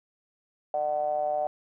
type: ring-modulated tone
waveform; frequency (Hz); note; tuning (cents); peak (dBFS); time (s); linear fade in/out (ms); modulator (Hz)
triangle; 73.42; D2; 0; -20; 0.74-1.47; 0; 674
effects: none